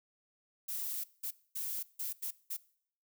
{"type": "noise bursts at uneven times", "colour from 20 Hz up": "violet", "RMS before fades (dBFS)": -38, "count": 6, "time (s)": [[0.68, 1.04], [1.23, 1.31], [1.55, 1.83], [1.99, 2.13], [2.22, 2.31], [2.5, 2.57]], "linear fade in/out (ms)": 10, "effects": ["noise-tail reverb RT60 0.6 s tail -21 dB re dry"]}